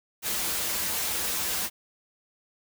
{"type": "noise with comb filter", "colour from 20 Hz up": "white", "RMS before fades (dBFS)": -29, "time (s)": [0.22, 1.7], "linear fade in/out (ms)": 50, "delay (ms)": 7.4, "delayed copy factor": -0.5, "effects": []}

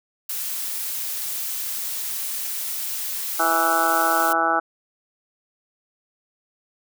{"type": "noise", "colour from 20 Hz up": "blue", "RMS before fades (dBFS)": -28, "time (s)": [0.29, 4.33], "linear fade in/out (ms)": 5}
{"type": "harmonic tone", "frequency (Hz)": 164.81, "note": "E3", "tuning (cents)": 0, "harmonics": [2, 3, 4, 5, 6, 7, 8, 9], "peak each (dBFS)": [-30, -34, -26, -23, -34, -28, -22, -25], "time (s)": [3.39, 4.6], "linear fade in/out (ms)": 10}
{"effects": []}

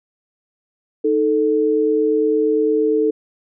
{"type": "tone pair together", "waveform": "sine", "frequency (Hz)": [311.3, 440], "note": ["D#4", "A4"], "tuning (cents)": [1, 0], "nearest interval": "tritone", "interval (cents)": 599, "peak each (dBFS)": [-19, -15], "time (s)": [1.04, 3.11], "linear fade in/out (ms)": 10, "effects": []}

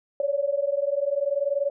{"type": "tone pair together", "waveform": "sine", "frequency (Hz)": [554.4, 574.8], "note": ["C#5", "D5"], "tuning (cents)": [0, -37], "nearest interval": "minor second", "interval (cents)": 63, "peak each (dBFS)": -25, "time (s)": [0.2, 1.7], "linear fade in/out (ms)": 2, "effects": []}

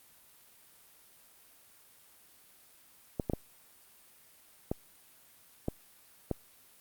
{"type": "clicks", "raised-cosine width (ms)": 2, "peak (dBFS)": -17, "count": 6, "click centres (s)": [3.198, 3.298, 3.335, 4.715, 5.684, 6.313], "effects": ["white hiss -60 dBFS RMS until 6.8 s", "Opus 32 kbps"]}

